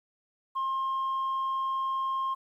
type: tone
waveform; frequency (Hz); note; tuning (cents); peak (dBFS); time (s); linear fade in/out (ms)
sine; 1065; C6; +30; -25; 0.55-2.35; 20
effects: tanh soft clip ceiling -26 dBFS + 11-bit